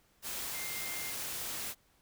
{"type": "tone in noise", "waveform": "sine", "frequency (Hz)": 2104, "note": "C7", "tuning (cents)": 9, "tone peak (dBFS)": -43, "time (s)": [0.52, 1.14], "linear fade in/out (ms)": 50, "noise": "white", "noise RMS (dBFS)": -39, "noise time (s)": [0.22, 1.75], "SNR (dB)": -7, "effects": ["pink hiss -69 dBFS RMS until 2.01 s"]}